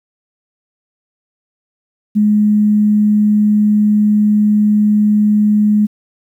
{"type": "tone", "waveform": "sine", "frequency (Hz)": 210, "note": "G#3", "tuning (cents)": 19, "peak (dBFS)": -8, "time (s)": [2.15, 5.87], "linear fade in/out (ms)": 20, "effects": ["8-bit"]}